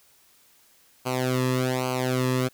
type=tone with flanger; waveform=sawtooth; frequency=127.9 Hz; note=C3; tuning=39 cents flat; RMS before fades=-25 dBFS; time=1.05-2.49 s; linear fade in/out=20 ms; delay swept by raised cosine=0.55 to 1.36 ms; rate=1.2 Hz; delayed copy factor=-1; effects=white hiss -59 dBFS RMS until 2.53 s